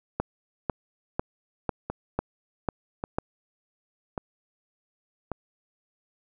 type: two click trains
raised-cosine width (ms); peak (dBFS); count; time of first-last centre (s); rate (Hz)
1; -11 / -16; 7 / 4; 0.2-3.185 / 1.9-5.317; 2.01 / 0.878
effects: none